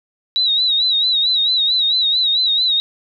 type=tone with vibrato; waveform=sine; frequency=3868 Hz; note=B7; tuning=37 cents flat; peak=-13 dBFS; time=0.36-2.8 s; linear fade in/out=0 ms; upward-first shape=sine; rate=4.5 Hz; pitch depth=81 cents each way; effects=none